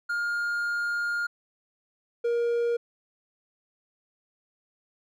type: tone pair in turn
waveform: triangle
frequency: 1414 / 471.9 Hz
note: F6 / A#4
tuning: +21 / +21 cents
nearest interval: octave + perfect fifth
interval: 1900 cents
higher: first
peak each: -24 / -21 dBFS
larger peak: second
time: 0.09-1.27 / 2.24-2.77 s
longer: first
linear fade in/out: 10 ms
effects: none